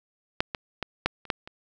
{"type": "clicks", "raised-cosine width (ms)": 0.3, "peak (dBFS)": [-6, -14, -13, -6, -30, -6, -25], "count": 7, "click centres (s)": [0.405, 0.548, 0.827, 1.06, 1.253, 1.302, 1.475], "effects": []}